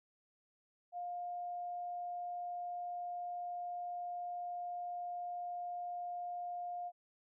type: tone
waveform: sine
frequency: 707 Hz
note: F5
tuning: 21 cents sharp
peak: -39 dBFS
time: 0.92-6.92 s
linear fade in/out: 50 ms
effects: none